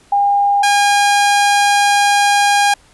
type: tone pair in turn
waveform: sine / sawtooth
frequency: 807 / 812.6 Hz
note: G#5 / G#5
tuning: -50 / -38 cents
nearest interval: unison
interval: 12 cents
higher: second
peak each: -10 / -6 dBFS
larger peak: second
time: 0.12-0.63 / 0.63-2.74 s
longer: second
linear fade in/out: 5 ms
effects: pink hiss -49 dBFS RMS until 2.93 s + resampled to 24000 Hz